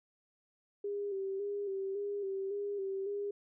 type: tone with vibrato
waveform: sine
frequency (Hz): 396.8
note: G4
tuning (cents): +21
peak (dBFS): -34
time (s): 0.84-3.31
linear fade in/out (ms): 5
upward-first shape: square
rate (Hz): 1.8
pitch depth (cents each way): 40
effects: none